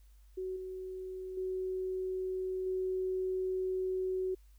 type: tone with level steps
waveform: sine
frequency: 373.4 Hz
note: F#4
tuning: 16 cents sharp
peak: -35 / -39 / -33 / -31 dBFS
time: 0.37-4.35 s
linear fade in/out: 10 ms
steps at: 0.56 / 1.37 / 2.66 s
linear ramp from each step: 5 ms
effects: added 50 Hz sine -56 dBFS peak until 4.58 s + white hiss -73 dBFS RMS until 4.58 s